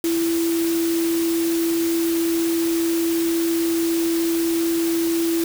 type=tone in noise; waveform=sine; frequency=333.3 Hz; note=E4; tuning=19 cents sharp; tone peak=-18 dBFS; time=0.04-5.44 s; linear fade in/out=2 ms; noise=white; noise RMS=-30 dBFS; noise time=0.04-5.44 s; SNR=+9 dB; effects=none